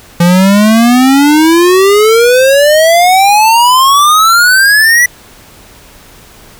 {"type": "exponential sweep", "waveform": "square", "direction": "up", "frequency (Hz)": [170, 1975.5], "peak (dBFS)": -4, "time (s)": [0.2, 5.06], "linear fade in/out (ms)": 5, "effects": ["pink hiss -37 dBFS RMS until 6.59 s"]}